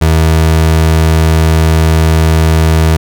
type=tone; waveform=30% pulse; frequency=80 Hz; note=D#2; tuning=49 cents sharp; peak=-3 dBFS; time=0.01-2.97 s; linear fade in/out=10 ms; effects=none